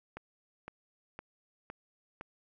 click train, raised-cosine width 0.5 ms, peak -27 dBFS, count 5, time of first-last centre 0.17-2.211 s, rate 1.96 Hz, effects none

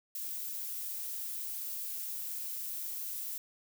violet noise, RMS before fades -39 dBFS, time 0.15-3.38 s, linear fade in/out 2 ms, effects none

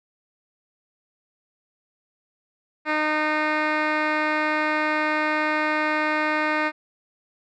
10% pulse tone with low-pass filter, 306.3 Hz, D#4, 27 cents flat, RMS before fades -23 dBFS, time 2.85-6.72 s, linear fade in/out 50 ms, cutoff 2500 Hz, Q 2.2, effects none

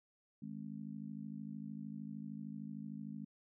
harmonic tone, 53.2 Hz, G#1, 42 cents sharp, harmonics 3 / 4 / 5, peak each -49 / -45 / -51 dBFS, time 0.42-3.25 s, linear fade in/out 5 ms, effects none

